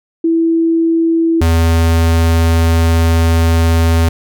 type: tone pair in turn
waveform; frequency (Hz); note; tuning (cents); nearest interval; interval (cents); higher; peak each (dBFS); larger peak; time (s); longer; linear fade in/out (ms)
sine / square; 329.6 / 82.66; E4 / E2; 0 / +5; 2 octaves; 2395; first; -9 / -9; neither; 0.24-1.41 / 1.41-4.09; second; 5
effects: none